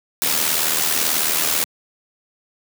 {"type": "noise with amplitude modulation", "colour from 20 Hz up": "white", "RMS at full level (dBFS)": -17, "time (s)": [0.22, 1.64], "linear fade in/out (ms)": 0, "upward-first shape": "sine", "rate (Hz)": 78.3, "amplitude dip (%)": 55, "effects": ["high-pass 150 Hz 12 dB/octave"]}